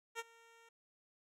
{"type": "tone with ADSR envelope", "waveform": "10% pulse", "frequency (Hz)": 460.2, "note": "A#4", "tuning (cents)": -22, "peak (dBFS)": -30, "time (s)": [0.15, 0.69], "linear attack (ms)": 43, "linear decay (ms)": 33, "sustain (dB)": -23, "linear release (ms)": 5, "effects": ["low-pass 10000 Hz 12 dB/octave"]}